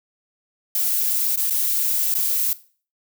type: noise with dropouts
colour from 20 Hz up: violet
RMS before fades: -21 dBFS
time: 0.75-2.53 s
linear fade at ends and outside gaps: 2 ms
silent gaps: 1.359-1.374 / 1.498-1.506 / 2.141-2.151 s
effects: noise-tail reverb RT60 0.4 s tail -17 dB re dry